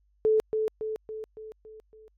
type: tone with echo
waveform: sine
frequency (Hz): 435.5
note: A4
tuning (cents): -18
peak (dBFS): -19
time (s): 0.25-0.4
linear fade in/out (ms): 0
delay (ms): 280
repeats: 6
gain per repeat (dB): -5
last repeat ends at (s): 2.08
effects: added 50 Hz sine -64 dBFS peak until 2.17 s + AAC 48 kbps